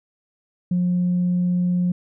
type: tone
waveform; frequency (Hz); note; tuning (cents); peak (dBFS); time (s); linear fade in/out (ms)
sine; 178.4; F3; +37; -16; 0.71-1.92; 5
effects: tanh soft clip ceiling -14 dBFS